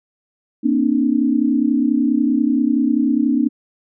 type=tone cluster; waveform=sine; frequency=235.3 / 269.5 / 299.8 Hz; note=A#3 / C#4 / D4; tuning=+16 / -49 / +36 cents; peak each=-18 dBFS; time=0.63-3.49 s; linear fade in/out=20 ms; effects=none